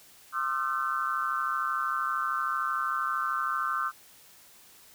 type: tone cluster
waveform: sine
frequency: 1067 / 1212 / 1345 / 1526 Hz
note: C6 / D#6 / E6 / G6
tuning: +34 / -46 / +34 / -47 cents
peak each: -36 / -31 / -31 / -34 dBFS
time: 0.32-3.92 s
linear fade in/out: 50 ms
effects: white hiss -55 dBFS RMS until 4.94 s